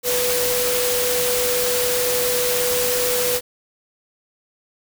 sine tone in noise, 494 Hz, B4, in tune, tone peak -21 dBFS, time 0.03-3.41 s, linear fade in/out 50 ms, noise white, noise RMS -22 dBFS, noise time 0.03-3.41 s, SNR -2 dB, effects none

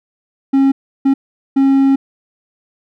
triangle tone bursts at uneven times, 271.7 Hz, C#4, 35 cents flat, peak -6 dBFS, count 3, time 0.53-0.72 / 1.05-1.14 / 1.56-1.96 s, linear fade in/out 10 ms, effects none

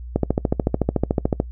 click train, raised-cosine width 2 ms, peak -4 dBFS, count 18, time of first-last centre 0.16-1.401 s, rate 13.7 Hz, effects noise-tail reverb RT60 0.1 s tail -23 dB re dry + added 60 Hz sine -31 dBFS peak until 1.51 s

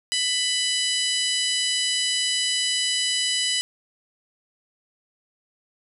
harmonic tone with a mistuned harmonic, 994 Hz, B5, 11 cents sharp, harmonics 2 / 3 / 4 / 5 / 6 / 7 / 8 / 9 / 10, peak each -31 / -25 / -30 / -28 / -36 / -37 / -31 / -39 / -34 dBFS, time 0.12-3.61 s, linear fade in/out 0 ms, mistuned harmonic 10, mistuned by +33 cents, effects none

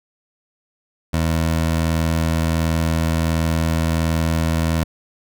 20% pulse tone, 81.4 Hz, E2, 21 cents flat, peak -12 dBFS, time 1.13-4.84 s, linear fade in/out 10 ms, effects none

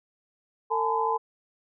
sine tone cluster, 451.4 / 851 / 905 / 1013 Hz, A4 / G#5 / A5 / B5, +44 / +42 / +48 / +44 cents, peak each -29 / -28 / -32 / -27 dBFS, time 0.7-1.18 s, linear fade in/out 20 ms, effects none

